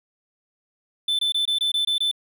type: tone bursts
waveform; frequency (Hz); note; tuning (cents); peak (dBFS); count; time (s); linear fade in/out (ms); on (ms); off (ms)
triangle; 3524; A7; +2; -18; 8; 1.08-2.114; 5; 110; 22
effects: none